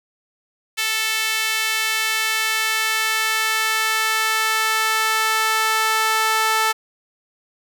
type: tone with high-pass filter sweep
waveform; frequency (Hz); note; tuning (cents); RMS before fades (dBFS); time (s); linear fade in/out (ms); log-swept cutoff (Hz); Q
sawtooth; 440; A4; 0; -20; 0.77-6.73; 20; 2300 to 1100; 1.4
effects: none